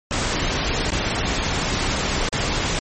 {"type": "noise with dropouts", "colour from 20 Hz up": "pink", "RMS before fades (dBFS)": -22, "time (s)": [0.11, 2.79], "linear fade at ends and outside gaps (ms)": 0, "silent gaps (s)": [[0.904, 0.919], [2.287, 2.327]], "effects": ["MP3 32 kbps"]}